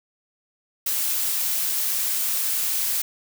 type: noise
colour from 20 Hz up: blue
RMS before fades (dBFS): -24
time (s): 0.86-3.02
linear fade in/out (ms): 5
effects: none